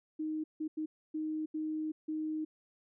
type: tone bursts at uneven times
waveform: sine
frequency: 311.1 Hz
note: D#4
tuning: in tune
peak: -33 dBFS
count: 6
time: 0.19-0.44 / 0.6-0.68 / 0.77-0.86 / 1.14-1.46 / 1.54-1.92 / 2.08-2.45 s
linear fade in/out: 10 ms
effects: none